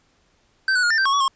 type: tone with pitch steps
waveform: square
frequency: 1549 / 1480 / 1428 / 1793 / 1563 / 1098 / 1130 / 1077 Hz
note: G6 / F#6 / F6 / A6 / G6 / C#6 / C#6 / C6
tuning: -21 / 0 / +38 / +32 / -6 / -17 / +33 / +50 cents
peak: -17 dBFS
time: 0.68-1.28 s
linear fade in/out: 2 ms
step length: 75 ms
effects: pink hiss -62 dBFS RMS until 1.35 s + resampled to 16000 Hz